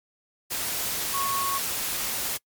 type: tone in noise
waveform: sine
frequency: 1103 Hz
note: C#6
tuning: 9 cents flat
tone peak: -26 dBFS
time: 1.13-1.59 s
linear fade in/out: 20 ms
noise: white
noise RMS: -29 dBFS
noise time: 0.5-2.38 s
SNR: 0 dB
effects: noise-tail reverb RT60 0.1 s tail -26 dB re dry + MP3 96 kbps

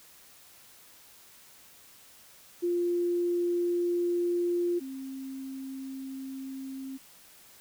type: tone pair in turn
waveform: sine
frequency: 349.2 / 266.9 Hz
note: F4 / C4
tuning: 0 / +35 cents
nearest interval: perfect fourth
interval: 465 cents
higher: first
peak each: -25 / -36 dBFS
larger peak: first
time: 2.62-4.8 / 4.8-6.98 s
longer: neither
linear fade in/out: 20 ms
effects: white hiss -55 dBFS RMS until 7.6 s

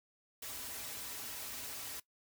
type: noise with comb filter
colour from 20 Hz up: white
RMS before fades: -44 dBFS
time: 0.42-2 s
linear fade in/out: 5 ms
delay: 5.6 ms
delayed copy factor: -0.7
effects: noise-tail reverb RT60 0.1 s tail -19 dB re dry

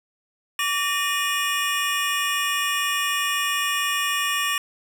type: tone cluster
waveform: square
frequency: 1150 / 1831 / 2458 / 2885 Hz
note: D6 / A#6 / D#7 / F#7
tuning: -37 / -32 / -22 / -44 cents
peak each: -28 dBFS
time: 0.59-4.58 s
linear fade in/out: 2 ms
effects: none

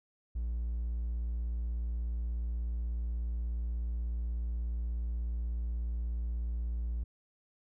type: tone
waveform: triangle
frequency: 58.27 Hz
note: A#1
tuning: in tune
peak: -29 dBFS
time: 0.35-7.04 s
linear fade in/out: 10 ms
effects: tanh soft clip ceiling -25 dBFS

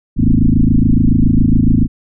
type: tone with frequency modulation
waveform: sine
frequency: 125.2 Hz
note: B2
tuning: 24 cents sharp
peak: -7 dBFS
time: 0.16-1.88 s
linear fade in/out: 50 ms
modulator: 27.1 Hz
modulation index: 5.5
effects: none

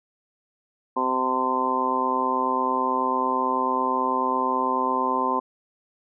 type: harmonic tone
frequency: 129.1 Hz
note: C3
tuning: 23 cents flat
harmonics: 2 / 3 / 4 / 5 / 6 / 7 / 8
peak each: -30 / -31 / -32 / -36 / -35 / -26 / -24 dBFS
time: 0.96-5.4 s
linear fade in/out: 10 ms
effects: none

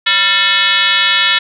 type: tone with frequency modulation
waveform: sine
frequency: 2575 Hz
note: E7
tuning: 41 cents flat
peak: -9 dBFS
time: 0.06-1.39 s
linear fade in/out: 10 ms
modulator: 400 Hz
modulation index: 3
effects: none

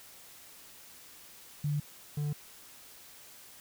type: tone pair in turn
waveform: sine / triangle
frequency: 146.83 / 147.68 Hz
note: D3 / D3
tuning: 0 / +10 cents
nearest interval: unison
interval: 10 cents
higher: second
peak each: -28 dBFS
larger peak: neither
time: 1.64-1.8 / 2.17-2.33 s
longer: neither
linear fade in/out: 5 ms
effects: white hiss -53 dBFS RMS until 3.6 s

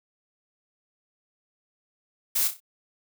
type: noise with echo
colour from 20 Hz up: blue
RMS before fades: -24 dBFS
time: 2.35-2.48 s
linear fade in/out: 10 ms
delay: 31 ms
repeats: 4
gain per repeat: -8 dB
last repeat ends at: 2.604 s
effects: none

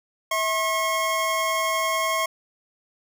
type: tone cluster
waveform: square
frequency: 649 / 1078 / 2173 Hz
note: E5 / C#6 / C#7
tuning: -27 / -49 / -35 cents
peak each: -28 / -25 / -29 dBFS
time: 0.31-2.26 s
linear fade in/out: 5 ms
effects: none

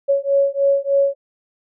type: beating tone pair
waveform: sine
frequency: 554.4 / 557.7 Hz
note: C#5 / C#5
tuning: 0 / +10 cents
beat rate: 3.3 Hz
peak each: -17 dBFS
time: 0.08-1.15 s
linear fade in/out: 20 ms
effects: none

